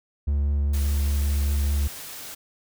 triangle tone with vibrato, 71.5 Hz, D2, 46 cents flat, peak -18 dBFS, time 0.27-1.88 s, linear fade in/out 10 ms, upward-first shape triangle, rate 5 Hz, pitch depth 14 cents each way
white noise, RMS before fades -38 dBFS, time 0.73-2.35 s, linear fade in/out 10 ms
effects none

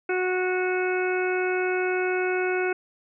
harmonic tone, 367.2 Hz, F#4, 13 cents flat, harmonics 1 / 2 / 3 / 4 / 5 / 6 / 7, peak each -24 / -32 / -40 / -30 / -43 / -34 / -35 dBFS, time 0.09-2.73 s, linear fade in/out 5 ms, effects none

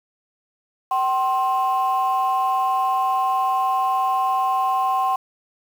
sine tone pair together, 767 / 1056.3 Hz, G5 / C6, -38 / +16 cents, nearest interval tritone, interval 554 cents, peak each -19 dBFS, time 0.91-5.16 s, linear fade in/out 5 ms, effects tanh soft clip ceiling -13 dBFS + 7-bit

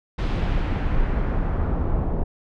brown noise with low-pass filter sweep, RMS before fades -22 dBFS, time 0.18-2.24 s, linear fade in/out 10 ms, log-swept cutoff 3900 to 780 Hz, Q 1.1, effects none

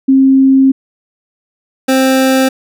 sine / 25% pulse tone pair in turn, 267.4 / 263.4 Hz, C4 / C4, +38 / +12 cents, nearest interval unison, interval 26 cents, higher first, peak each -4 dBFS, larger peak neither, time 0.08-0.72 / 1.88-2.49 s, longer first, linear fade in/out 10 ms, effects none

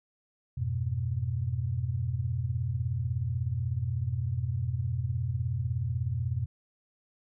sine chord, F diminished, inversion none, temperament equal, 87.31 / 103.83 / 123.47 Hz, F2 / Ab2 / Cb3, 0 / 0 / 0 cents, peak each -33 / -35 / -30 dBFS, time 0.57-6.46 s, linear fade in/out 10 ms, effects none

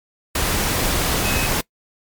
sine tone in noise, 2553 Hz, D#7, 44 cents sharp, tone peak -26 dBFS, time 1.25-1.47 s, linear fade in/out 5 ms, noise pink, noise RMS -20 dBFS, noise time 0.35-1.61 s, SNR -9 dB, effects noise-tail reverb RT60 0.1 s tail -22 dB re dry + MP3 96 kbps

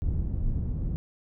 pink low-pass noise, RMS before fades -28 dBFS, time 0.02-0.96 s, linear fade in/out 0 ms, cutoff 140 Hz, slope 12 dB/octave, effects none

